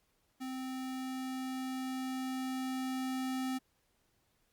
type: tone with level ramp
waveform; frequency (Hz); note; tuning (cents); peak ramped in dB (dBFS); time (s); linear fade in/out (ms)
square; 260; C4; -11; -39 to -34; 0.4-3.59; 20
effects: pink hiss -75 dBFS RMS until 4.52 s + Opus 48 kbps